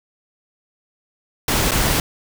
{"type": "noise with dropouts", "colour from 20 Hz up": "pink", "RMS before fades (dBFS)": -18, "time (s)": [1.48, 2], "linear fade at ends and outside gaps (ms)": 2, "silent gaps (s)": [1.71, 1.717], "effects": []}